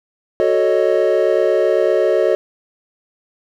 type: chord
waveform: triangle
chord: D# half-diminished seventh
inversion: first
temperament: equal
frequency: 370 / 440 / 554.4 / 622.3 Hz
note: F#4 / A4 / C#5 / D#5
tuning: 0 / 0 / 0 / 0 cents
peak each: -16 dBFS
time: 0.4-2.35 s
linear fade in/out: 0 ms
effects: none